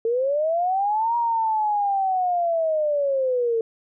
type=linear two-way sweep; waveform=sine; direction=up then down; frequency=446.4 to 950 to 446.4 Hz; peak=-19 dBFS; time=0.05-3.61 s; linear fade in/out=2 ms; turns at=1.16 s; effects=none